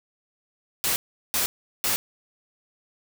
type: noise bursts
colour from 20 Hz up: white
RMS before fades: -24 dBFS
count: 3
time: 0.84-1.96 s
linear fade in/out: 0 ms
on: 120 ms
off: 380 ms
effects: none